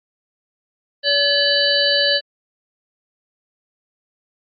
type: harmonic tone with a mistuned harmonic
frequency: 570 Hz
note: C#5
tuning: 48 cents sharp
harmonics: 1 / 3 / 5 / 7 / 8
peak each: -20 / -20 / -20 / -20 / -20 dBFS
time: 1.03-2.21 s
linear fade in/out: 50 ms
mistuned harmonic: 5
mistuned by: +83 cents
effects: MP3 32 kbps